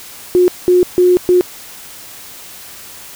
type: tone bursts at uneven times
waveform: sine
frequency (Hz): 360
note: F#4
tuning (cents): -47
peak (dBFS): -6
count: 4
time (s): 0.35-0.48 / 0.68-0.83 / 0.98-1.17 / 1.29-1.41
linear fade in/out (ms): 0
effects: white hiss -34 dBFS RMS until 3.15 s